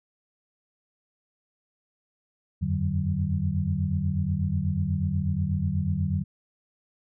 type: tone cluster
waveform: sine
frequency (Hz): 86.2 / 94.4 / 148.8 / 187.9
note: F2 / F#2 / D3 / F#3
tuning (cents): -22 / +35 / +23 / +27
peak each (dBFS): -29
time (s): 2.61-6.24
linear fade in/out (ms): 20
effects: none